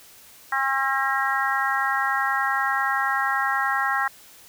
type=harmonic tone; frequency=269.6 Hz; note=C#4; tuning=48 cents flat; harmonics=3 / 4 / 5 / 6 / 7; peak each=-27 / -27 / -27 / -27 / -27 dBFS; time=0.52-4.08 s; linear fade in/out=5 ms; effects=white hiss -49 dBFS RMS until 4.48 s